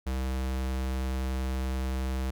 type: tone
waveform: square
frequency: 65.1 Hz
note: C2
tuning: 8 cents flat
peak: -29 dBFS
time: 0.06-2.31 s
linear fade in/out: 10 ms
effects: none